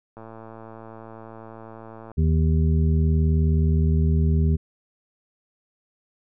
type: click train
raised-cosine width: 1 ms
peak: -27 dBFS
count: 219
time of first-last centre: 0.17-2.116 s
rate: 112 Hz
type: harmonic tone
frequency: 79.3 Hz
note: D#2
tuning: 33 cents sharp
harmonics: 1 / 2 / 3 / 5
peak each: -18 / -22 / -29 / -33 dBFS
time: 2.17-4.57 s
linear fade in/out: 20 ms
effects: none